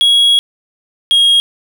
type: tone pair in turn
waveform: triangle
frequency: 3320 / 3271 Hz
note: G#7 / G#7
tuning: -1 / -27 cents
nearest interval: unison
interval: 26 cents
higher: first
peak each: -5 dBFS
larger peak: neither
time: 0.01-0.39 / 1.11-1.4 s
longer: first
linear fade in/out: 0 ms
effects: none